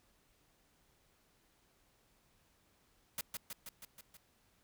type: noise with echo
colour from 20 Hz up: white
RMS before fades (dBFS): -39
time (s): 3.18-3.21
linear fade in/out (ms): 2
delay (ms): 160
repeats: 6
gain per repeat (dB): -3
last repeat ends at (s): 4.17
effects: pink hiss -72 dBFS RMS until 4.63 s